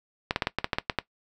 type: clicks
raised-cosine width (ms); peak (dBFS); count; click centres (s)
0.3; -8; 10; 0.309 / 0.361 / 0.422 / 0.471 / 0.586 / 0.644 / 0.732 / 0.785 / 0.898 / 0.987
effects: noise-tail reverb RT60 0.1 s tail -18 dB re dry